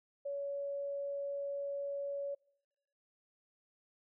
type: tone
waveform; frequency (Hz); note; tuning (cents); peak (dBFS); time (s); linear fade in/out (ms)
sine; 563; C#5; +27; -36; 0.25-2.35; 10
effects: noise-tail reverb RT60 0.9 s tail -26 dB re dry

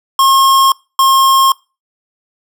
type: tone pair in turn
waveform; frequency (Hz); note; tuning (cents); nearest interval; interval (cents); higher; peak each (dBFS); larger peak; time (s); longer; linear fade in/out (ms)
square; 1077 / 1072.8; C6 / C6; +50 / +43; unison; 7; first; -7; neither; 0.19-0.72 / 0.99-1.52; neither; 2
effects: noise-tail reverb RT60 0.3 s tail -25 dB re dry

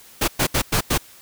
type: noise bursts at uneven times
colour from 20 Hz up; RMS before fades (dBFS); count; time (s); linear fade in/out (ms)
pink; -19; 5; 0.21-0.28 / 0.39-0.47 / 0.54-0.62 / 0.72-0.81 / 0.9-0.98; 10
effects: white hiss -47 dBFS RMS until 1.21 s

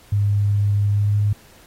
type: tone with pitch glide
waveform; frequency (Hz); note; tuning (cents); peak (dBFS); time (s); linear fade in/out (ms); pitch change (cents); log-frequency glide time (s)
sine; 102 to 103.42; G#2 to G#2; -31 to -7; -15; 0.12-1.33; 5; +24; 0.89-1.17
effects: pink hiss -50 dBFS RMS until 1.66 s + AAC 48 kbps

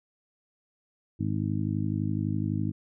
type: harmonic tone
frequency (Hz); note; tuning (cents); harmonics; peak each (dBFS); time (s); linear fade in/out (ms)
51.91; G#1; 0; 2 / 3 / 4 / 5 / 6; -30 / -32 / -33 / -34 / -35; 1.19-2.72; 20
effects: none

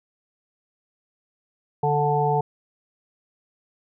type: harmonic tone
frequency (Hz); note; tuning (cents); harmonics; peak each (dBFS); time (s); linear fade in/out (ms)
146.83; D3; 0; 1 / 3 / 5 / 6; -24 / -24 / -24 / -24; 1.83-2.41; 5
effects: none

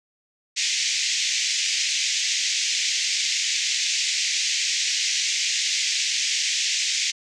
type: band-pass noise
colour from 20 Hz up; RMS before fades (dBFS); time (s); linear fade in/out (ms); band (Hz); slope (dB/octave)
white; -24; 0.56-7.12; 20; 2000 to 7000; 48
effects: none

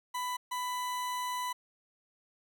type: tone bursts at uneven times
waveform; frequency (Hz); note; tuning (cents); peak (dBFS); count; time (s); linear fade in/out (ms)
40% pulse; 995; B5; +13; -32; 2; 0.14-0.37 / 0.51-1.53; 10
effects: none

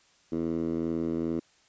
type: tone with band-pass filter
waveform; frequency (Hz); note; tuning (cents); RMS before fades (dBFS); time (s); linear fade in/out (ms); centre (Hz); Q
10% pulse; 82.41; E2; 0; -30; 0.32-1.4; 5; 300; 2.3
effects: white hiss -63 dBFS RMS until 1.68 s + resampled to 16000 Hz

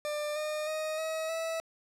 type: tone with pitch steps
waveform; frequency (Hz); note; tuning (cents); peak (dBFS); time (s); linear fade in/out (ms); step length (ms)
40% pulse; 596 / 609.6 / 623.5 / 637.7 / 652.2; D5 / D#5 / D#5 / D#5 / E5; +25 / -36 / +3 / +42 / -19; -31; 0.05-1.6; 0; 310
effects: low-pass 12000 Hz 12 dB/octave + 11-bit

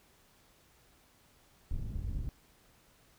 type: low-pass noise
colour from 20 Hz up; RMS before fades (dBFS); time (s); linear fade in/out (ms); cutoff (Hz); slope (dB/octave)
pink; -36; 1.71-2.29; 0; 120; 12
effects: pink hiss -65 dBFS RMS until 3.18 s

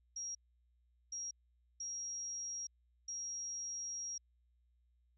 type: tone bursts at uneven times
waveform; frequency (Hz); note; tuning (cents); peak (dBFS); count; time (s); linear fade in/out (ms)
sine; 5640; F8; +16; -40; 4; 0.16-0.35 / 1.12-1.31 / 1.8-2.67 / 3.08-4.18; 5
effects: added 60 Hz sine -70 dBFS peak until 5.17 s

